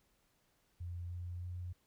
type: tone with pitch steps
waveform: sine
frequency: 87.31 / 88.22 / 89.14 Hz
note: F2 / F2 / F2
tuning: 0 / +18 / +36 cents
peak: -40 dBFS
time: 0.8-1.73 s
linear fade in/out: 10 ms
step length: 310 ms
effects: pink hiss -75 dBFS RMS until 1.86 s